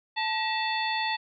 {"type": "harmonic tone with a mistuned harmonic", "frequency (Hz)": 880, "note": "A5", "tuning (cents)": 0, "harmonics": [1, 2, 3, 4, 5], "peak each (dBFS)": [-29, -32, -34, -35, -36], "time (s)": [0.16, 1.17], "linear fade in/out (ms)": 20, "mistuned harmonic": 2, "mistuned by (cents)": 140, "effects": []}